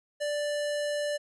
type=tone; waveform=square; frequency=587.3 Hz; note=D5; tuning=in tune; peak=-29 dBFS; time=0.2-1.18 s; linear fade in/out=20 ms; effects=resampled to 24000 Hz